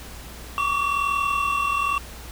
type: tone cluster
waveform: triangle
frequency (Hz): 1122 / 1163 / 2723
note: C#6 / D6 / F7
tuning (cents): +21 / -17 / -44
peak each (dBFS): -22 / -24 / -25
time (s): 0.58-1.98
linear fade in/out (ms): 0
effects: added 60 Hz sine -40 dBFS peak until 2.31 s + pink hiss -41 dBFS RMS until 2.31 s